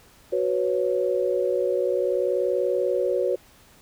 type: chord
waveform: sine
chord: F# suspended fourth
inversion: none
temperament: equal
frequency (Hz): 370 / 493.9 / 554.4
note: F#4 / B4 / C#5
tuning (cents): 0 / 0 / 0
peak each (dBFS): -25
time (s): 0.32-3.36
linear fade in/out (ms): 10
effects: pink hiss -54 dBFS RMS until 3.81 s